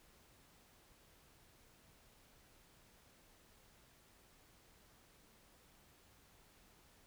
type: silence
effects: pink hiss -67 dBFS RMS until 7.06 s